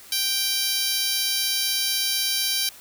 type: tone with high-pass filter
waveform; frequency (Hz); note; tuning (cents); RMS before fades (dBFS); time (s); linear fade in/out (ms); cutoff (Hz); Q
10% pulse; 784; G5; 0; -24; 0.12-2.69; 2; 4500; 0.82
effects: white hiss -46 dBFS RMS until 2.8 s